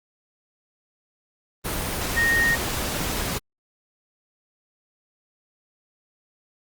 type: tone in noise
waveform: sine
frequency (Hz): 1856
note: A#6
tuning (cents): -8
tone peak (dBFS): -18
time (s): 2.16-2.56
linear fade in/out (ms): 20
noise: pink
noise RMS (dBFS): -27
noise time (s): 1.64-3.39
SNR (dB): +6
effects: Opus 32 kbps